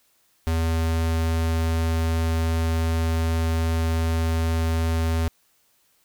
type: tone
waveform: square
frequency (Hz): 81.7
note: E2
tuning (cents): -15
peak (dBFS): -21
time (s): 0.47-5.28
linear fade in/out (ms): 0
effects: white hiss -64 dBFS RMS until 6.04 s